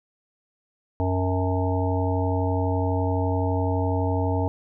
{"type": "harmonic tone with a mistuned harmonic", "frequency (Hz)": 92.5, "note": "F#2", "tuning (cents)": 0, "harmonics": [1, 3, 5, 7, 9, 10], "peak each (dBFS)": [-23, -28, -30, -31, -33, -33], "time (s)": [1, 4.48], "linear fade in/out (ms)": 0, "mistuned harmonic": 10, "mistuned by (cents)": -39, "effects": []}